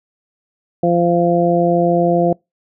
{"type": "harmonic tone", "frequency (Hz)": 172.6, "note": "F3", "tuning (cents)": -20, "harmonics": [1, 2, 3, 4], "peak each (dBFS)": [-17, -17, -17, -17], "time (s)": [0.83, 2.33], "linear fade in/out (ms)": 5, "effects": ["noise-tail reverb RT60 0.2 s tail -26 dB re dry"]}